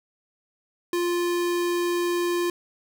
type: tone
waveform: square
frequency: 349.2 Hz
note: F4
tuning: in tune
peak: -23 dBFS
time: 0.93-2.5 s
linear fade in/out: 2 ms
effects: none